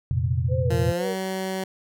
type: chord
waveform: sine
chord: F suspended fourth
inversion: none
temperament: equal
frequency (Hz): 87.31 / 116.54 / 130.81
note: F2 / Bb2 / C3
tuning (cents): 0 / 0 / 0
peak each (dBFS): -25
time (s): 0.11-0.92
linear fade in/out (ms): 0
type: tone with vibrato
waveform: sine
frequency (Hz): 492.8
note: B4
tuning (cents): -4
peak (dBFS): -26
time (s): 0.48-1.16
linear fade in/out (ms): 50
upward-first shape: sine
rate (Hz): 2.6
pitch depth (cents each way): 100
type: tone with pitch glide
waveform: 15% pulse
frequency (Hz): 172.6 to 189.31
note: F3 to F#3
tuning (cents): -20 to +40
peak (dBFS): -20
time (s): 0.7-1.64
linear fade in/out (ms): 5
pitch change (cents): +160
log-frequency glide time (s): 0.95-1.06
effects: none